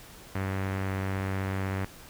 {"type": "tone with low-pass filter", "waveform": "sawtooth", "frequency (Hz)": 96, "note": "G2", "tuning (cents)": -36, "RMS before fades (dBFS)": -31, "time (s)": [0.35, 1.85], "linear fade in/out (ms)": 5, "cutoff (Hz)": 2000, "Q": 1.9, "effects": ["pink hiss -49 dBFS RMS until 2.09 s"]}